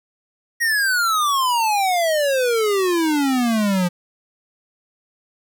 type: exponential sweep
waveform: square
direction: down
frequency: 1903 to 173.5 Hz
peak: -17 dBFS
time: 0.6-3.89 s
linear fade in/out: 20 ms
effects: 9-bit